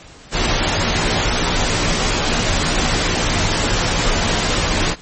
pink noise with comb filter, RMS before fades -17 dBFS, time 0.31-4.96 s, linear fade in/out 50 ms, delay 15 ms, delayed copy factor -0.7, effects pink hiss -41 dBFS RMS until 5.01 s + MP3 32 kbps

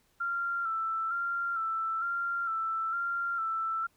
sine tone with vibrato, 1356 Hz, E6, 49 cents sharp, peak -29 dBFS, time 0.2-3.87 s, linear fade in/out 10 ms, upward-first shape square, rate 1.1 Hz, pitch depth 37 cents each way, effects pink hiss -69 dBFS RMS until 3.96 s

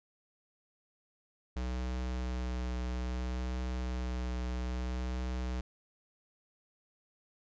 square tone with vibrato, 62.2 Hz, B1, 13 cents sharp, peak -34 dBFS, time 1.56-5.61 s, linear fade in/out 5 ms, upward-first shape triangle, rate 0.61 Hz, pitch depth 16 cents each way, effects resampled to 16000 Hz

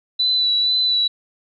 sine tone with vibrato, 3971 Hz, B7, 9 cents sharp, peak -15 dBFS, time 0.19-1.08 s, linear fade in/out 10 ms, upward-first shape sine, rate 2.1 Hz, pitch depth 23 cents each way, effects none

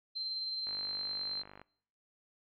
sine tone with tremolo, 4122 Hz, C8, 27 cents flat, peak -34 dBFS, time 0.15-1.43 s, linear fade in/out 20 ms, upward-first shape sine, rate 19 Hz, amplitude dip 25%
click train, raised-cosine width 0.5 ms, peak -35 dBFS, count 48, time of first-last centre 0.67-1.616 s, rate 49.7 Hz
effects noise-tail reverb RT60 0.7 s tail -24 dB re dry

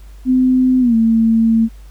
sine tone with pitch glide, 256.3 to 225.7 Hz, C4 to A3, -36 to +44 cents, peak -9 dBFS, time 0.25-1.69 s, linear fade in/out 50 ms, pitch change -220 cents, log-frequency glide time 0.8-0.95 s, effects added 50 Hz sine -34 dBFS peak until 1.9 s + pink hiss -51 dBFS RMS until 1.9 s

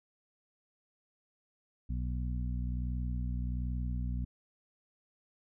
harmonic tone, 61.3 Hz, B1, 12 cents flat, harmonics 1 / 2 / 3 / 4, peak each -33 / -39 / -43 / -45 dBFS, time 1.89-4.25 s, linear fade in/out 10 ms, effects none

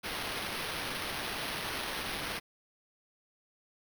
blue noise with sample-and-hold, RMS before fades -37 dBFS, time 0.03-2.4 s, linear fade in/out 20 ms, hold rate 7350 Hz, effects none

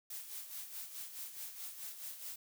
blue noise with tremolo, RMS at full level -44 dBFS, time 0.1-2.36 s, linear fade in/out 5 ms, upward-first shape sine, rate 4.7 Hz, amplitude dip 60%, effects none

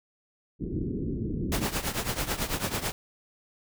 white low-pass noise, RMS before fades -31 dBFS, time 0.59-1.7 s, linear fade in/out 50 ms, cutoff 370 Hz, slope 48 dB/octave
pink noise with tremolo, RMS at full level -27 dBFS, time 1.52-2.92 s, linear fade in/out 0 ms, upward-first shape triangle, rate 9.1 Hz, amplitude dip 85%
effects none

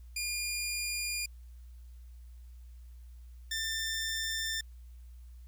15% pulse tone pair in turn, 2418 / 1786.5 Hz, D7 / A6, +50 / +26 cents, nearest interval perfect fourth, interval 524 cents, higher first, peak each -26 dBFS, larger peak neither, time 0.16-1.26 / 3.51-4.61 s, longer neither, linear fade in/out 5 ms, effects added 60 Hz sine -47 dBFS peak until 5.47 s + white hiss -71 dBFS RMS until 5.47 s

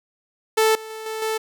sawtooth tone with level steps, 439.6 Hz, A4, 2 cents flat, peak -11 / -30 / -28 / -23 / -18 dBFS, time 0.57-1.38 s, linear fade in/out 10 ms, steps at 0.75 / 0.9 / 1.06 / 1.22 s, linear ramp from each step 2 ms, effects none

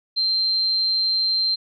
sine tone, 4144 Hz, C8, 17 cents flat, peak -18 dBFS, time 0.16-1.56 s, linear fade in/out 20 ms, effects none

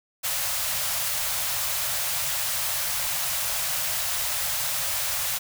white band-stop noise, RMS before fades -27 dBFS, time 0.23-5.39 s, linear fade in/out 20 ms, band 160 to 520 Hz, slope 96 dB/octave, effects none

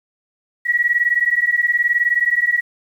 sine beating tone pair, 1913 / 1932 Hz, A#6 / B6, +44 / -39 cents, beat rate 19 Hz, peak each -17 dBFS, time 0.65-2.61 s, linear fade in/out 20 ms, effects 8-bit

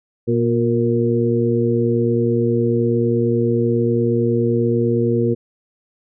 harmonic tone with a mistuned harmonic, 118.9 Hz, A#2, 35 cents sharp, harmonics 1 / 2 / 3 / 4, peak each -20 / -20 / -20 / -20 dBFS, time 0.27-5.35 s, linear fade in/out 20 ms, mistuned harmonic 4, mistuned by -35 cents, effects none

